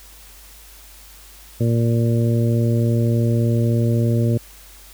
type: harmonic tone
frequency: 116.54 Hz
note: A#2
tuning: in tune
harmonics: 1 / 2 / 3 / 4 / 5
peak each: -16 / -22 / -26 / -28 / -30 dBFS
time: 1.6-4.38 s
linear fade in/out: 10 ms
effects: added 50 Hz sine -45 dBFS peak until 4.93 s + white hiss -45 dBFS RMS until 4.93 s